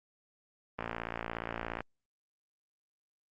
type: click train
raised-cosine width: 0.5 ms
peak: -20 dBFS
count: 59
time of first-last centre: 0.79-1.806 s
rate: 57.1 Hz
effects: Opus 24 kbps